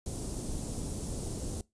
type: band-stop noise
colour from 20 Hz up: pink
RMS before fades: -36 dBFS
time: 0.06-1.61 s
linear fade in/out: 2 ms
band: 400 to 9100 Hz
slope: 12 dB/octave
effects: noise-tail reverb RT60 0.2 s tail -21 dB re dry + resampled to 22050 Hz